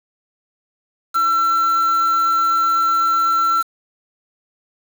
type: tone with quantisation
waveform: triangle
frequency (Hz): 1346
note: E6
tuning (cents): +36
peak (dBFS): -12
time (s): 1.14-3.63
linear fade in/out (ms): 20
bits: 5
effects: none